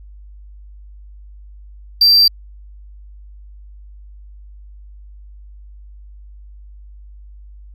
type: tone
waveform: triangle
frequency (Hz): 4699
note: D8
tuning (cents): 0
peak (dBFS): -6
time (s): 2.01-2.28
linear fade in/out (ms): 5
effects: added 50 Hz sine -36 dBFS peak until 7.74 s